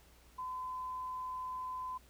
sine tone, 1018 Hz, C6, 48 cents flat, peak -38 dBFS, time 0.38-1.98 s, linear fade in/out 10 ms, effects added 60 Hz sine -61 dBFS peak until 2.09 s + pink hiss -64 dBFS RMS until 2.09 s

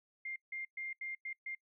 sine tone bursts at uneven times, 2110 Hz, C7, 14 cents sharp, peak -39 dBFS, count 6, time 0.25-0.36 / 0.52-0.65 / 0.77-0.93 / 1.01-1.15 / 1.25-1.33 / 1.46-1.55 s, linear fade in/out 5 ms, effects noise-tail reverb RT60 0.1 s tail -24 dB re dry

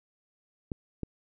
clicks, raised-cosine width 3 ms, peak -20 dBFS, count 2, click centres 0.718 / 1.033 s, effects none

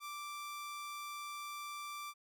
sawtooth tone, 1174 Hz, D6, 1 cent flat, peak -39 dBFS, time 0-2.14 s, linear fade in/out 50 ms, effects none

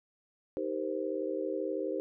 sine chord, C minor seventh, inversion first, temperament just, 314 / 392.4 / 470.9 / 523.3 Hz, Eb4 / G4 / Bb4 / C5, +16 / +2 / +18 / 0 cents, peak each -37 / -36 / -39 / -36 dBFS, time 0.57-2 s, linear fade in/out 0 ms, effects none

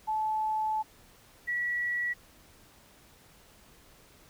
sine tone pair in turn, 867 / 1936.8 Hz, A5 / B6, -26 / -34 cents, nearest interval octave + major second, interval 1392 cents, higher second, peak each -27 / -28 dBFS, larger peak first, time 0.07-0.83 / 1.47-2.14 s, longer first, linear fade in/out 20 ms, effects pink hiss -58 dBFS RMS until 4.29 s

